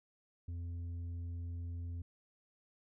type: tone with tanh clipping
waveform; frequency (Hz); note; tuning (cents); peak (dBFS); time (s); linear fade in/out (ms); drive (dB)
sine; 85.9; F2; -28; -40; 0.48-2.02; 5; 5
effects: none